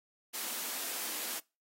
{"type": "high-pass noise", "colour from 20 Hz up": "white", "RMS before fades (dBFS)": -38, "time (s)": [0.33, 1.4], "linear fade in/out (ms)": 20, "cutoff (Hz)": 200, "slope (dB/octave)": 96, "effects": ["noise-tail reverb RT60 0.3 s tail -26 dB re dry", "AAC 48 kbps"]}